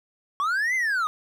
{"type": "linear two-way sweep", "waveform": "triangle", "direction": "up then down", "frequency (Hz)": [1095, 2100, 1208], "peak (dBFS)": -20, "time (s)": [0.4, 1.07], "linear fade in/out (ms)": 0, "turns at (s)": 0.75, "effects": []}